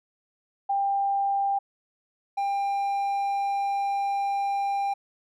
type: tone pair in turn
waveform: sine / triangle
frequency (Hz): 794 / 796.8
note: G5 / G5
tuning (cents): +22 / +28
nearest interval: unison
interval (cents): 6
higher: second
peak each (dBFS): -22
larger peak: neither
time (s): 0.69-1.59 / 2.37-4.94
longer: second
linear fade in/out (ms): 10
effects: none